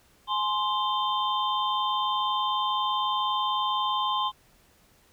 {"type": "tone cluster", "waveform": "sine", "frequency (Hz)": [843, 1045, 3134, 3578], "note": ["G#5", "C6", "G7", "A7"], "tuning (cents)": [26, -2, -1, 28], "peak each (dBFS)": [-31, -26, -32, -35], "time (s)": [0.27, 4.32], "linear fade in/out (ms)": 50, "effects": ["pink hiss -61 dBFS RMS until 5.12 s"]}